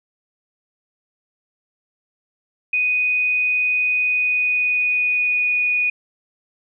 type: tone with pitch glide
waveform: sine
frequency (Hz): 2489 to 2468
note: D#7 to D#7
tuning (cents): 0 to -15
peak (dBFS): -16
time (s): 2.73-5.9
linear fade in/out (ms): 5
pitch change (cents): -15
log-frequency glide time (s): 4.02-5.55
effects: none